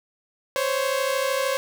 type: tone pair together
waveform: sawtooth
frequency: 521.3 / 554.4 Hz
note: C5 / C#5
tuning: -6 / 0 cents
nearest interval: minor second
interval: 106 cents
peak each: -21 dBFS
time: 0.56-1.57 s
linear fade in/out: 0 ms
effects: none